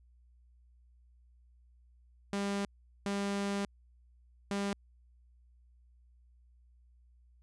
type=tone bursts at uneven times; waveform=sawtooth; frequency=200 Hz; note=G3; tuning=35 cents sharp; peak=-28 dBFS; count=3; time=2.33-2.65 / 3.06-3.65 / 4.51-4.73 s; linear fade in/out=0 ms; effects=added 60 Hz sine -60 dBFS peak until 7.42 s + resampled to 22050 Hz